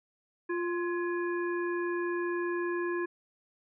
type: harmonic tone with a mistuned harmonic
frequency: 349.2 Hz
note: F4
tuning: in tune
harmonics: 1 / 3 / 5 / 7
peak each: -30 / -39 / -38 / -50 dBFS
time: 0.49-3.06 s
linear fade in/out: 10 ms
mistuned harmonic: 5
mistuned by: -64 cents
effects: none

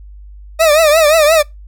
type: tone with vibrato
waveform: 40% pulse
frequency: 622.3 Hz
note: D#5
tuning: in tune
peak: -6 dBFS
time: 0.59-1.43 s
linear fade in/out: 20 ms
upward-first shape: triangle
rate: 5.7 Hz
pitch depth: 130 cents each way
effects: noise-tail reverb RT60 0.2 s tail -25 dB re dry + added 50 Hz sine -32 dBFS peak until 1.67 s

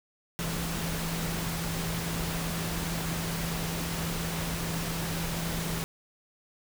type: tone in noise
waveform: sine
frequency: 166.2 Hz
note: E3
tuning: 15 cents sharp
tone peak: -33 dBFS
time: 0.39-5.84 s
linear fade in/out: 0 ms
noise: pink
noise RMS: -34 dBFS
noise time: 0.39-5.84 s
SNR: -2 dB
effects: none

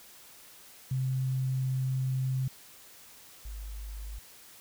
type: tone pair in turn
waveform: sine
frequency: 130.81 / 51.63 Hz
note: C3 / G#1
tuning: 0 / -9 cents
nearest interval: octave + major third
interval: 1609 cents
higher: first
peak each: -27 / -37 dBFS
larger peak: first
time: 0.91-2.48 / 3.45-4.19 s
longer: first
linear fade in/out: 5 ms
effects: white hiss -53 dBFS RMS until 4.6 s

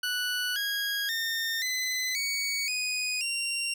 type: tone with pitch steps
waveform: 20% pulse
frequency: 1480 / 1642.2 / 1822.1 / 2022 / 2243 / 2489 / 2762 Hz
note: F#6 / G#6 / A#6 / B6 / C#7 / D#7 / F7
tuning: 0 / -20 / -40 / +40 / +20 / 0 / -20 cents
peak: -23 dBFS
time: 0.03-3.74 s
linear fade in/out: 5 ms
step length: 530 ms
effects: none

